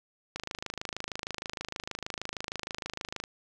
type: click train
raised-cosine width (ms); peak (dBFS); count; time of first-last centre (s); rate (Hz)
0.2; -17; 77; 0.36-3.239; 26.4
effects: none